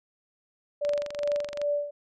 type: tone with tremolo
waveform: sine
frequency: 582 Hz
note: D5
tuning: 16 cents flat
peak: -23 dBFS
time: 0.81-1.91 s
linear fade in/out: 10 ms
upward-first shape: sine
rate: 2.5 Hz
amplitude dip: 80%
type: click train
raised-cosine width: 0.2 ms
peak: -20 dBFS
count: 19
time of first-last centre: 0.85-1.616 s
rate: 23.5 Hz
effects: none